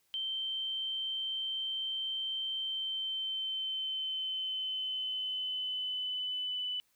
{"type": "tone with pitch glide", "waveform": "sine", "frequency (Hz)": [3118, 2991], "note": ["G7", "F#7"], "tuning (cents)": [-10, 18], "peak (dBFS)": -33, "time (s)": [0.14, 6.8], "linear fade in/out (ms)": 0, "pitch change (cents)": -72, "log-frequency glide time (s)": [2.57, 6.69], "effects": ["white hiss -73 dBFS RMS until 6.95 s"]}